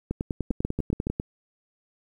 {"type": "two click trains", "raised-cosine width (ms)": 3, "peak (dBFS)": [-14, -14], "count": [12, 5], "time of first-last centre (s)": [[0.11, 1.199], [0.51, 1.069]], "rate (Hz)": [10.1, 7.15], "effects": ["9-bit"]}